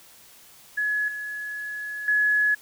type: tone with level steps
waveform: sine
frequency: 1694 Hz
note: G#6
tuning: 34 cents sharp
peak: -22 / -30 / -18 dBFS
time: 0.77-2.55 s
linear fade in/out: 10 ms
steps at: 1.08 / 2.08 s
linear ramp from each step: 2 ms
effects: white hiss -51 dBFS RMS until 2.61 s